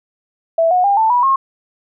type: tone with pitch steps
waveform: sine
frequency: 659.3 / 727.3 / 802.4 / 885.2 / 976.5 / 1077.2 Hz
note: E5 / F#5 / G5 / A5 / B5 / C#6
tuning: 0 / -30 / +40 / +10 / -20 / -50 cents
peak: -10 dBFS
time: 0.58-1.36 s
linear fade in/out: 5 ms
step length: 130 ms
effects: none